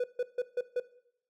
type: tone bursts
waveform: triangle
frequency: 493.9 Hz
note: B4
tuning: in tune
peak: -25 dBFS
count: 5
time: 0-0.8 s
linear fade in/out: 5 ms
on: 40 ms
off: 150 ms
effects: noise-tail reverb RT60 0.7 s tail -17 dB re dry